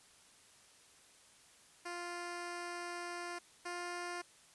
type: tone pair in turn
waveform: 10% pulse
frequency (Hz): 349.2 / 351.4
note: F4 / F4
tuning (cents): 0 / +11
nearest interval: unison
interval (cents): 11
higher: second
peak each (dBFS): -33 / -32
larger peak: second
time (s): 1.85-3.39 / 3.65-4.22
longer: first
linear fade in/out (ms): 10
effects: white hiss -63 dBFS RMS until 4.54 s + resampled to 24000 Hz